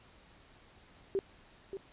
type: tone with echo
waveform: sine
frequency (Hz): 390.1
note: G4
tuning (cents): -8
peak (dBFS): -28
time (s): 1.15-1.19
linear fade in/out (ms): 0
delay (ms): 580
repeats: 1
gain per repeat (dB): -9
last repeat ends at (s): 1.77
effects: pink hiss -60 dBFS RMS until 1.92 s + resampled to 8000 Hz